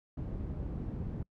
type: low-pass noise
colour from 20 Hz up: white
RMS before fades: -38 dBFS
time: 0.17-1.23 s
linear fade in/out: 5 ms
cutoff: 170 Hz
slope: 12 dB/octave
effects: noise-tail reverb RT60 0.1 s tail -26 dB re dry